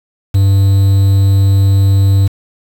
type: tone with quantisation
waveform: triangle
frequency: 98 Hz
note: G2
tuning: in tune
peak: -4 dBFS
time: 0.34-2.28 s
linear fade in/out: 10 ms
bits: 5
effects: none